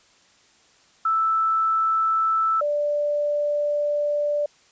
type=tone pair in turn; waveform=sine; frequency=1318.5 / 587.3 Hz; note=E6 / D5; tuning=0 / 0 cents; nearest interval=octave + major second; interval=1400 cents; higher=first; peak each=-18 / -20 dBFS; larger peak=first; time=1.05-2.61 / 2.61-4.46 s; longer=second; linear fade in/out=5 ms; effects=white hiss -57 dBFS RMS until 4.71 s + resampled to 16000 Hz